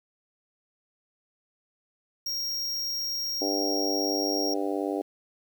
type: tone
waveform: square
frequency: 5588 Hz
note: F8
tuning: in tune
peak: -29 dBFS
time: 2.26-4.54 s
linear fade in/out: 5 ms
type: harmonic tone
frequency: 98.7 Hz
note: G2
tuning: 12 cents sharp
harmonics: 3 / 4 / 5 / 6 / 7 / 8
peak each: -30 / -32 / -34 / -36 / -37 / -38 dBFS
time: 3.41-5.02 s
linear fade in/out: 10 ms
effects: 9-bit